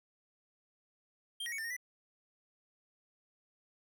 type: tone with pitch steps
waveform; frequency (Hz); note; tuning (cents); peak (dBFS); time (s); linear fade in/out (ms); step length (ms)
square; 3183 / 1893 / 2227 / 1793 / 1856 / 1978; G7 / A#6 / C#7 / A6 / A#6 / B6; +26 / +26 / +7 / +32 / -8 / +2; -38; 1.4-1.766; 5; 61
effects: none